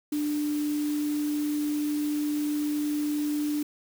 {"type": "tone in noise", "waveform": "sine", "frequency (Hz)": 296.6, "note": "D4", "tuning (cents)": 17, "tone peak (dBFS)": -25, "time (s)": [0.12, 3.63], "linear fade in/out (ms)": 5, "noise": "white", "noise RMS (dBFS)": -42, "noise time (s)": [0.12, 3.63], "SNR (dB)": 14, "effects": []}